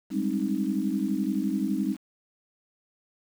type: chord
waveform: sine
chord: Ab major seventh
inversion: third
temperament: equal with one note detuned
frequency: 196 / 207.7 / 265.9 / 311.1 Hz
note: G3 / Ab3 / C4 / Eb4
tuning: 0 / 0 / +28 / 0 cents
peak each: -30 dBFS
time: 0.1-1.97 s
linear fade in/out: 50 ms
effects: 8-bit